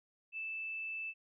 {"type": "tone", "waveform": "sine", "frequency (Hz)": 2637, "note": "E7", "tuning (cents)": 0, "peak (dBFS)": -38, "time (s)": [0.32, 1.14], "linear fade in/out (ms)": 50, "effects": []}